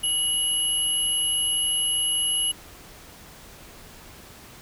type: tone pair together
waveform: sine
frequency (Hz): 2922 / 11067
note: F#7 / F9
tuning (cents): -22 / -17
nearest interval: octave + major seventh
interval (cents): 2305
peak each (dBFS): -24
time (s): 0.03-2.52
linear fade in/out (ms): 10
effects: pink hiss -46 dBFS RMS until 4.61 s